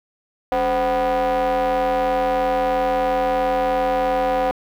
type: ring-modulated tone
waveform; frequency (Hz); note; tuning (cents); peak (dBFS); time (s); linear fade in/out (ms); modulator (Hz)
square; 118.7; A#2; +32; -15; 0.52-4.51; 0; 635
effects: low-pass 3000 Hz 12 dB/octave + 8-bit